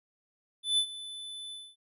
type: tone with ADSR envelope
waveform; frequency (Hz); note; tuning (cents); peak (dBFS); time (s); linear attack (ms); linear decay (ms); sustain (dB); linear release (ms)
square; 3504; A7; -8; -23; 0.63-1.76; 150; 77; -17; 240
effects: resampled to 32000 Hz